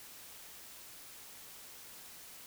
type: silence
effects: white hiss -52 dBFS RMS until 2.46 s